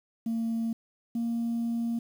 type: tone pair in turn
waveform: sine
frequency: 227.9 / 232.7 Hz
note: A#3 / A#3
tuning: -39 / -3 cents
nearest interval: unison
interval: 36 cents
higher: second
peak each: -25 dBFS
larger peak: neither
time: 0.26-0.73 / 1.15-1.99 s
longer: second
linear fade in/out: 5 ms
effects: tanh soft clip ceiling -25 dBFS + 9-bit